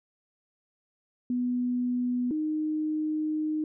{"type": "tone pair in turn", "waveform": "sine", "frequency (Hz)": [246.9, 308.4], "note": ["B3", "D#4"], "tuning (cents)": [0, -15], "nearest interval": "major third", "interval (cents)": 385, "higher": "second", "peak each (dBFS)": [-25, -26], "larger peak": "first", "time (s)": [[1.3, 2.31], [2.31, 3.64]], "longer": "second", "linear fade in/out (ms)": 2, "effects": []}